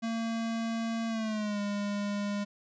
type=tone with pitch glide; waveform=square; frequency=227.6 to 203.9 Hz; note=A#3 to G#3; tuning=-41 to -32 cents; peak=-31 dBFS; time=0.02-2.45 s; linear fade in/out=20 ms; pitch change=-191 cents; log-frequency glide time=1.08-1.6 s; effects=resampled to 16000 Hz